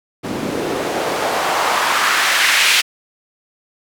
white noise with band-pass filter sweep, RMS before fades -17 dBFS, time 0.23-2.82 s, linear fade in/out 20 ms, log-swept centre 230 to 2700 Hz, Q 1.4, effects none

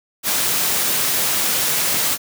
white high-pass noise, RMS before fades -19 dBFS, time 0.23-2.18 s, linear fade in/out 50 ms, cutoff 100 Hz, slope 48 dB/octave, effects none

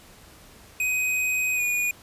square tone with pitch glide, 2511 to 2452 Hz, D#7 to D#7, +15 to -26 cents, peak -23 dBFS, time 0.8-1.91 s, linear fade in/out 2 ms, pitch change -41 cents, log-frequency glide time 1.55-1.61 s, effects pink hiss -50 dBFS RMS until 2.02 s + resampled to 32000 Hz

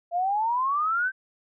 sine exponential sweep, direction up, 676 to 1574 Hz, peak -22 dBFS, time 0.11-1.12 s, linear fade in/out 50 ms, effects none

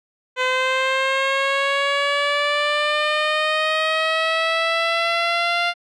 10% pulse linear sweep, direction up, 508 to 698 Hz, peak -9 dBFS, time 0.36-5.74 s, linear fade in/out 50 ms, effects low-pass 4000 Hz 12 dB/octave

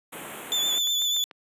pink band-stop noise, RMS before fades -36 dBFS, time 0.12-0.79 s, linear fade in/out 10 ms, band 3400 to 7300 Hz, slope 48 dB/octave
35% pulse tone with vibrato, 3500 Hz, A7, 10 cents flat, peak -21 dBFS, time 0.52-1.24 s, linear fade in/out 0 ms, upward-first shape triangle, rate 8.3 Hz, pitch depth 37 cents each way
click train, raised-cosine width 0.3 ms, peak -26 dBFS, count 6, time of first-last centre 0.58-1.312 s, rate 6.83 Hz
effects high-pass 300 Hz 12 dB/octave + resampled to 32000 Hz

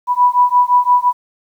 sine beating tone pair, 982 / 987.8 Hz, B5 / B5, -10 / 0 cents, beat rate 5.8 Hz, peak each -12 dBFS, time 0.07-1.13 s, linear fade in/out 50 ms, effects 8-bit

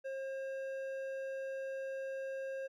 sine tone with hard clipping, 536 Hz, C5, 42 cents sharp, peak -40 dBFS, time 0.04-2.68 s, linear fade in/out 20 ms, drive 8 dB, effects none

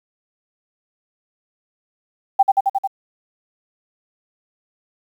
sine tone with echo, 784 Hz, G5, in tune, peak -7 dBFS, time 2.39-2.43 s, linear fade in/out 10 ms, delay 89 ms, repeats 5, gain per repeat -2 dB, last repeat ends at 2.875 s, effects 8-bit

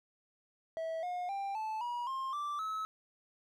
triangle tone with pitch steps, 650 / 717.1 / 791.1 / 872.7 / 962.7 / 1062 / 1171.6 / 1292.5 Hz, E5 / F5 / G5 / A5 / B5 / C6 / D6 / E6, -24 / +46 / +16 / -14 / -45 / +25 / -5 / -34 cents, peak -33 dBFS, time 0.77-2.85 s, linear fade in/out 0 ms, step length 260 ms, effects none

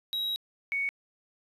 triangle / sine tone pair in turn, 3840 / 2227 Hz, B7 / C#7, -49 / +7 cents, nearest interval major sixth, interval 944 cents, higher first, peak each -27 dBFS, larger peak neither, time 0.13-0.36 / 0.72-0.89 s, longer first, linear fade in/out 0 ms, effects resampled to 32000 Hz + 10-bit

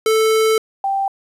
square / sine tone pair in turn, 440 / 784 Hz, A4 / G5, 0 / 0 cents, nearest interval minor seventh, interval 1000 cents, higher second, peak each -13 / -16 dBFS, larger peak first, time 0.06-0.58 / 0.84-1.08 s, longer first, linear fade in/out 2 ms, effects resampled to 32000 Hz + 9-bit

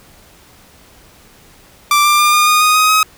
sawtooth tone with pitch steps, 1174.7 / 1187.7 / 1200.8 / 1214 / 1227.4 / 1241 / 1254.7 / 1268.5 Hz, D6 / D6 / D6 / D#6 / D#6 / D#6 / D#6 / D#6, 0 / +19 / +38 / -43 / -24 / -5 / +14 / +33 cents, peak -5 dBFS, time 1.91-3.03 s, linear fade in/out 2 ms, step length 140 ms, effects pink hiss -45 dBFS RMS until 3.17 s

